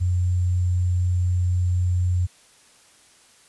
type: tone with sample-and-hold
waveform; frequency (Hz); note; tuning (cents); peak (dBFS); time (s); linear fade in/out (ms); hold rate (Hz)
sine; 89.6; F2; +45; -18; 0-2.27; 20; 7350
effects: white hiss -54 dBFS RMS until 3.48 s + resampled to 24000 Hz